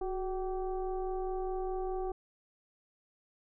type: tone with frequency modulation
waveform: sine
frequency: 370.6 Hz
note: F#4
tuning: 3 cents sharp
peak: -32 dBFS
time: 0.01-2.12 s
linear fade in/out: 5 ms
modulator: 393 Hz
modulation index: 0.98
effects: none